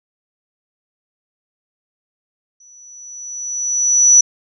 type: tone with exponential growth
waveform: sine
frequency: 5920 Hz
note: F#8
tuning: in tune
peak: -4 dBFS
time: 2.6-4.21 s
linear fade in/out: 5 ms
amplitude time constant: 350 ms
effects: none